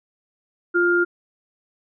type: tone pair together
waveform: sine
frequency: 349.2 / 1405.3 Hz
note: F4 / F6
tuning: 0 / +10 cents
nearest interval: 2 octaves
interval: 2410 cents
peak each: -18 dBFS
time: 0.74-1.05 s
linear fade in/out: 20 ms
effects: none